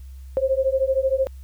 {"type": "beating tone pair", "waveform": "sine", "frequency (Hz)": [525, 538], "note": ["C5", "C5"], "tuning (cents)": [6, 48], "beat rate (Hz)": 13, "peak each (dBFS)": -21, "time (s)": [0.37, 1.27], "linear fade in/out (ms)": 0, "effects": ["added 66 Hz sine -36 dBFS peak until 1.43 s", "white hiss -60 dBFS RMS until 1.43 s"]}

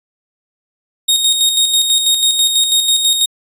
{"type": "tone with tremolo", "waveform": "sawtooth", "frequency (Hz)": 3729, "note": "A#7", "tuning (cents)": 0, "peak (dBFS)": -6, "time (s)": [1.08, 3.26], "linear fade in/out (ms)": 10, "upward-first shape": "square", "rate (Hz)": 6.1, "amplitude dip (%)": 45, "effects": ["resampled to 32000 Hz"]}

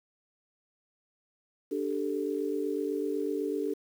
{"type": "chord", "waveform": "sine", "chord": "D suspended fourth", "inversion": "none", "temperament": "equal", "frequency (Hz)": [293.7, 392, 440], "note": ["D4", "G4", "A4"], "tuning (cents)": [0, 0, 0], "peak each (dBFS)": -33, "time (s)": [1.71, 3.74], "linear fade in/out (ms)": 10, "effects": ["9-bit"]}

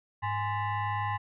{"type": "tone with frequency modulation", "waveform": "sine", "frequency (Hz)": 103.83, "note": "G#2", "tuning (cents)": 0, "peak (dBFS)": -28, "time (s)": [0.22, 1.18], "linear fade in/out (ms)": 20, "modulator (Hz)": 933, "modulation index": 1.5, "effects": []}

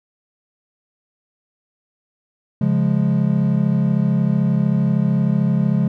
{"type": "chord", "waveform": "triangle", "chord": "Db major", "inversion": "none", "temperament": "equal", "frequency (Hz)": [138.59, 174.61, 207.7], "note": ["Db3", "F3", "Ab3"], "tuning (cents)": [0, 0, 0], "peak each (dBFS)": -17, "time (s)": [2.61, 5.88], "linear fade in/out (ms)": 5, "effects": []}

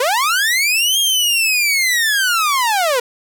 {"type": "linear two-way sweep", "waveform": "sawtooth", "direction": "up then down", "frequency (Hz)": [467.4, 3266, 467.4], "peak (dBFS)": -10, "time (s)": [0, 3], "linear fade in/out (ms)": 5, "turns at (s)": 0.99, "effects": []}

